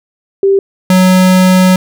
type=tone pair in turn; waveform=sine / square; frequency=392 / 185 Hz; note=G4 / F#3; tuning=0 / 0 cents; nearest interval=octave + minor second; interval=1300 cents; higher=first; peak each=-5 dBFS; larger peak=neither; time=0.43-0.59 / 0.9-1.76 s; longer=second; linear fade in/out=2 ms; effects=none